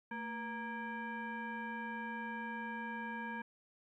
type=tone with frequency modulation; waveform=sine; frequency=932.3 Hz; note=A#5; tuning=in tune; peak=-39 dBFS; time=0.11-3.42 s; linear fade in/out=5 ms; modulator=708 Hz; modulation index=1.4; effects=13-bit